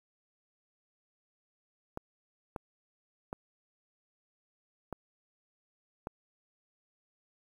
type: clicks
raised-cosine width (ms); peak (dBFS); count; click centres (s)
1; -23; 5; 1.974 / 2.562 / 3.329 / 4.927 / 6.071
effects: 9-bit